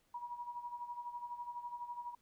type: tone with tremolo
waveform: sine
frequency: 962 Hz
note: B5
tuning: 46 cents flat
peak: -39 dBFS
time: 0.14-2.15 s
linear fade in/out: 5 ms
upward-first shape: sine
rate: 12 Hz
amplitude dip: 70%
effects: pink hiss -75 dBFS RMS until 2.21 s